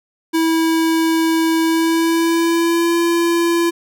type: tone with pitch glide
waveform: square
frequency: 325.6 to 339.4 Hz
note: E4 to F4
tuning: -21 to -49 cents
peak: -14 dBFS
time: 0.33-3.71 s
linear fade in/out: 20 ms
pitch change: +72 cents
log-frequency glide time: 1.63-2.97 s
effects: none